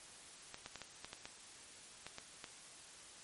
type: clicks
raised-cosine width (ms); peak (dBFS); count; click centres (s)
0.2; -28; 10; 0.544 / 0.661 / 0.757 / 0.817 / 1.046 / 1.131 / 1.255 / 2.066 / 2.184 / 2.442
effects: white hiss -56 dBFS RMS until 3.23 s + MP3 48 kbps